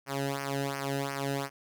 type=tone with flanger; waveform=sawtooth; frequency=138.59 Hz; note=C#3; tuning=in tune; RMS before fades=-33 dBFS; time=0.06-1.5 s; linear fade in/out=50 ms; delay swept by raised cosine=0.26 to 0.91 ms; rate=2.8 Hz; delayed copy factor=-0.9; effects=none